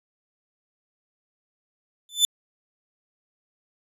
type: tone with exponential growth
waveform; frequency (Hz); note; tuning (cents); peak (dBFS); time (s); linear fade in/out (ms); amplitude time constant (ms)
sawtooth; 3520; A7; 0; -9; 2.09-2.25; 1; 34
effects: resampled to 32000 Hz